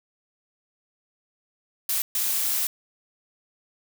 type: noise bursts at uneven times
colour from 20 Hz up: blue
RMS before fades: -25 dBFS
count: 2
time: 1.89-2.02 / 2.15-2.67 s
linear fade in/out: 2 ms
effects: none